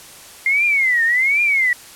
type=tone with vibrato; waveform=sine; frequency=2093 Hz; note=C7; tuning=in tune; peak=-13 dBFS; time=0.46-1.73 s; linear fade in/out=2 ms; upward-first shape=triangle; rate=1.3 Hz; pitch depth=260 cents each way; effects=white hiss -40 dBFS RMS until 1.95 s + low-pass 12000 Hz 12 dB/octave